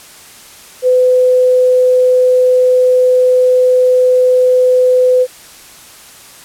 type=tone; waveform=sine; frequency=505 Hz; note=B4; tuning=39 cents sharp; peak=-6 dBFS; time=0.82-5.27 s; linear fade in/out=50 ms; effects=white hiss -37 dBFS RMS until 6.44 s + low-pass 12000 Hz 12 dB/octave